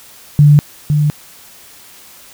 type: tone pair in turn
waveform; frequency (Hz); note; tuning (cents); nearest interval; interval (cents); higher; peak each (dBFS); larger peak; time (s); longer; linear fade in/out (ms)
sine; 146.83 / 148.79; D3 / D3; 0 / +23; unison; 23; second; -3 / -9; first; 0.39-0.59 / 0.9-1.1; neither; 0
effects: white hiss -40 dBFS RMS until 2.33 s